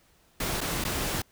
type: noise with dropouts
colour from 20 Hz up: pink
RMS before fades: -30 dBFS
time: 0.4-1.22 s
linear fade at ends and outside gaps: 5 ms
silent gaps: 0.607-0.612 / 0.841-0.849 s
effects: pink hiss -63 dBFS RMS until 1.31 s